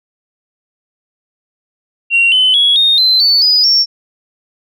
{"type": "tone with pitch steps", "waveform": "sine", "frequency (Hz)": [2751, 3035, 3348, 3693, 4074, 4495, 4959, 5470], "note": ["F7", "F#7", "G#7", "A#7", "C8", "C#8", "D#8", "F8"], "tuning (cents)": [-27, 43, 13, -17, -47, 23, -7, -37], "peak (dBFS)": -6, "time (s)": [2.1, 3.86], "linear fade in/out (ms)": 50, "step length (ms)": 220, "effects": ["tanh soft clip ceiling -2 dBFS"]}